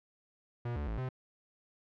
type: tone with pitch steps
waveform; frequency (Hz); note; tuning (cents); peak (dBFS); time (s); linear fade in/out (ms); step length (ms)
45% pulse; 120 / 73.2 / 54.3 / 128.9; B2 / D2 / A1 / C3; -49 / -5 / -22 / -26; -34; 0.65-1.09; 5; 110
effects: low-pass 2000 Hz 12 dB/octave